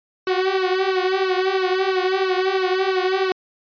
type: tone with flanger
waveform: sawtooth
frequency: 376.1 Hz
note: F#4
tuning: 28 cents sharp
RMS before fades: -20 dBFS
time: 0.27-3.32 s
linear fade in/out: 2 ms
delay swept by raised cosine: 1.9 to 6 ms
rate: 3 Hz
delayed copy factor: +1
effects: resampled to 11025 Hz